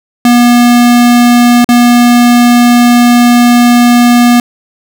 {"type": "tone with dropouts", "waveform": "square", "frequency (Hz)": 241.2, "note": "B3", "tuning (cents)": -41, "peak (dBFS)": -3, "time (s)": [0.25, 4.4], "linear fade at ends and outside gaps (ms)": 2, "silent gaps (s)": [1.645, 1.689], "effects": []}